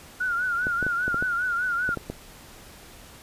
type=tone with vibrato; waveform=sine; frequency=1440 Hz; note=F#6; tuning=47 cents flat; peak=-23 dBFS; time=0.2-1.95 s; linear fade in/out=10 ms; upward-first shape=triangle; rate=5 Hz; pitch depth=96 cents each way
type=clicks; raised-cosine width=2 ms; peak=-17 dBFS; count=9; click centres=0.669 / 0.827 / 0.866 / 1.08 / 1.144 / 1.225 / 1.891 / 1.973 / 2.1 s
effects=pink hiss -47 dBFS RMS until 3.22 s + resampled to 32000 Hz